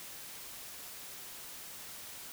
silence, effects white hiss -47 dBFS RMS until 2.32 s

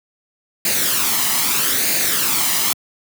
white noise with flanger, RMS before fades -18 dBFS, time 0.65-2.73 s, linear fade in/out 2 ms, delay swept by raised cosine 0.44 to 1.01 ms, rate 0.79 Hz, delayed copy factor +0.55, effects high-pass 150 Hz 12 dB/octave

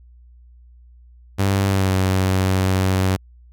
sawtooth tone with pitch glide, 98 to 94.33 Hz, G2 to F#2, 0 to +34 cents, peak -12 dBFS, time 1.38-3.17 s, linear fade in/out 20 ms, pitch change -66 cents, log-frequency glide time 1.68-1.92 s, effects added 60 Hz sine -44 dBFS peak until 3.52 s

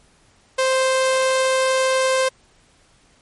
sawtooth tone, 523.3 Hz, C5, in tune, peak -12 dBFS, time 0.58-2.29 s, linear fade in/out 10 ms, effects pink hiss -56 dBFS RMS until 3.21 s + MP3 48 kbps

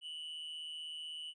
triangle tone with amplitude modulation, 2960 Hz, F#7, in tune, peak -38 dBFS, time 0.01-1.34 s, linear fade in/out 50 ms, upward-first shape sine, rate 156 Hz, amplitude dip 60%, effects resampled to 22050 Hz

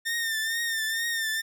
sawtooth tone with vibrato, 1812 Hz, A#6, 50 cents flat, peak -23 dBFS, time 0.05-1.42 s, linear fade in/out 20 ms, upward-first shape triangle, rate 2.2 Hz, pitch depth 61 cents each way, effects none

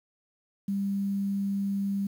sine tone with quantisation, 198.3 Hz, G3, 20 cents sharp, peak -26 dBFS, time 0.68-2.07 s, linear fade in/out 5 ms, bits 9, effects none

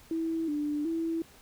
sine tone with pitch steps, 326.3 / 295.5 / 328.6 Hz, E4 / D4 / E4, -18 / +11 / -5 cents, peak -28 dBFS, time 0.11-1.22 s, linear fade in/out 2 ms, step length 370 ms, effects pink hiss -56 dBFS RMS until 1.41 s

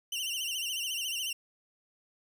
sawtooth tone with vibrato, 2908 Hz, F#7, 31 cents flat, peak -29 dBFS, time 0.12-1.33 s, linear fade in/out 5 ms, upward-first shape sine, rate 14 Hz, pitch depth 110 cents each way, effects none

